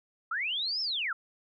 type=linear two-way sweep; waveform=sine; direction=up then down; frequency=1244.5 to 5390 to 1244.5 Hz; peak=-29 dBFS; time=0.31-1.13 s; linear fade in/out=5 ms; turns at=0.81 s; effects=none